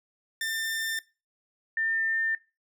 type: tone pair in turn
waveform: sawtooth / sine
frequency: 1794 / 1801 Hz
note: A6 / A6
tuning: +33 / +40 cents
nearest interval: unison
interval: 7 cents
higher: second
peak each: -25 dBFS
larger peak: neither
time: 0.41-0.99 / 1.77-2.35 s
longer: neither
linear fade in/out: 2 ms
effects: noise-tail reverb RT60 0.3 s tail -21 dB re dry